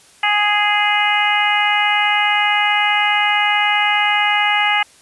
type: harmonic tone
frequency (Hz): 415.3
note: G#4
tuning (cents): 0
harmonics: 2 / 3 / 4 / 5 / 6 / 7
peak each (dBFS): -18 / -23 / -22 / -18 / -23 / -21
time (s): 0.23-4.83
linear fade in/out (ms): 5
effects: white hiss -48 dBFS RMS until 5.01 s + resampled to 24000 Hz